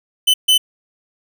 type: tone bursts at uneven times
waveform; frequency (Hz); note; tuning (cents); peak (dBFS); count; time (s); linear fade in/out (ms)
45% pulse; 3026; F#7; +38; -9; 2; 0.27-0.34 / 0.48-0.58; 10
effects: none